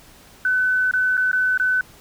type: tone with dropouts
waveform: sine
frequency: 1508 Hz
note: F#6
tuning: 32 cents sharp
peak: -16 dBFS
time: 0.45-1.81 s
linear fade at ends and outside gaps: 2 ms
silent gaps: 0.912-0.936 / 1.17-1.176 / 1.315-1.33 / 1.576-1.598 s
effects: pink hiss -48 dBFS RMS until 2 s